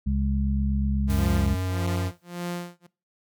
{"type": "harmonic tone", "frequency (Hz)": 68.2, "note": "C#2", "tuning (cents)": -28, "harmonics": [1, 2, 3], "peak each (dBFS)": [-24, -31, -27], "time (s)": [0.06, 1.55], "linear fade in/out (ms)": 10}
{"type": "tone with vibrato", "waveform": "square", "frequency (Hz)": 92.5, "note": "F#2", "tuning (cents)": 0, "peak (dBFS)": -26, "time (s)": [1.07, 2.12], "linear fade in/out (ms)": 50, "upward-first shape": "triangle", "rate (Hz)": 7.5, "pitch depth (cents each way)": 10}
{"type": "noise with exponential decay", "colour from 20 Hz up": "white", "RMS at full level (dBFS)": -40, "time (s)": [1.1, 2.44], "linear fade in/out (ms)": 0, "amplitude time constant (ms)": 290}
{"type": "tone with tremolo", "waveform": "sawtooth", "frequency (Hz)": 175, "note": "F3", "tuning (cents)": 4, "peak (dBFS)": -24, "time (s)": [1.17, 2.87], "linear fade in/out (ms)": 10, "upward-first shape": "sine", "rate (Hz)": 1.7, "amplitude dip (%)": 100}
{"effects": ["noise-tail reverb RT60 0.3 s tail -20 dB re dry"]}